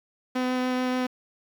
sawtooth tone with vibrato, 253.4 Hz, B3, 45 cents sharp, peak -20 dBFS, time 0.35-1.07 s, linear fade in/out 10 ms, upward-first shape triangle, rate 6.9 Hz, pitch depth 9 cents each way, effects low-pass 4000 Hz 12 dB/octave + 8-bit

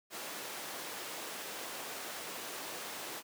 pink high-pass noise, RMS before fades -43 dBFS, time 0.1-3.23 s, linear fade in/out 50 ms, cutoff 380 Hz, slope 12 dB/octave, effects none

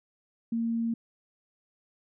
sine tone, 230 Hz, A#3, 23 cents flat, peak -26 dBFS, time 0.52-0.94 s, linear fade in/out 5 ms, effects none

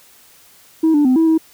sine tone with pitch steps, 320.9 / 293.9 / 256.1 / 325 / 320.7 Hz, E4 / D4 / C4 / E4 / E4, -46 / +1 / -37 / -24 / -48 cents, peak -8 dBFS, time 0.83-1.38 s, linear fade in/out 10 ms, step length 110 ms, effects tanh soft clip ceiling -8 dBFS + white hiss -48 dBFS RMS until 1.53 s

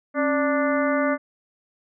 harmonic tone with a mistuned harmonic, 293.7 Hz, D4, in tune, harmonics 1 / 2 / 3 / 4 / 5 / 6 / 7, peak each -23 / -23 / -35 / -28 / -30 / -33 / -33 dBFS, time 0.14-1.18 s, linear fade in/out 50 ms, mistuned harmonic 1, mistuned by -130 cents, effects none

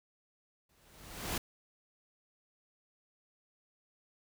pink noise with exponential growth, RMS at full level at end -33 dBFS, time 0.69-1.38 s, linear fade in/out 5 ms, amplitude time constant 150 ms, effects none

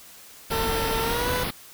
pink band-stop noise, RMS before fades -28 dBFS, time 0.5-1.51 s, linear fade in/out 10 ms, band 5200 to 9700 Hz, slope 96 dB/octave
20% pulse tone with pitch glide, 450.6 to 497.1 Hz, A4 to B4, +41 to +11 cents, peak -21 dBFS, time 0.51-1.44 s, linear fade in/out 10 ms, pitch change +170 cents, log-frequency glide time 1.01-1.31 s
effects white hiss -47 dBFS RMS until 1.73 s

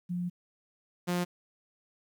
sine / sawtooth tone pair in turn, 177 / 177 Hz, F3 / F3, +23 / +23 cents, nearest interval unison, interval 0 cents, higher neither, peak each -30 / -24 dBFS, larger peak second, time 0.09-0.3 / 1.07-1.25 s, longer first, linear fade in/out 20 ms, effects 11-bit

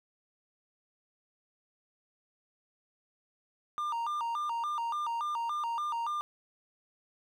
triangle tone with vibrato, 1056 Hz, C6, 16 cents sharp, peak -29 dBFS, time 3.78-6.21 s, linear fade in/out 0 ms, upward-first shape square, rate 3.5 Hz, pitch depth 220 cents each way, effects none

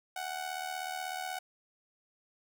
sawtooth tone with amplitude modulation, 744 Hz, F#5, 9 cents sharp, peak -29 dBFS, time 0.16-1.39 s, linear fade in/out 5 ms, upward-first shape sine, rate 76.3 Hz, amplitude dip 70%, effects none

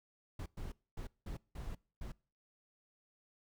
brown noise bursts at uneven times, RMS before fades -43 dBFS, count 6, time 0.39-0.46 / 0.57-0.72 / 0.97-1.07 / 1.26-1.37 / 1.55-1.75 / 2.01-2.12 s, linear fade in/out 5 ms, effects noise-tail reverb RT60 0.4 s tail -24 dB re dry

